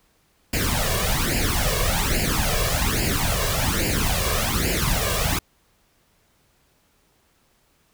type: noise with flanger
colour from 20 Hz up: pink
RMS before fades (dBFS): -22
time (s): 0.53-5.39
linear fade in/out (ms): 5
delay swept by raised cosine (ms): 0.41 to 1.81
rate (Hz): 1.2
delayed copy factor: +0.8
effects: pink hiss -63 dBFS RMS until 7.93 s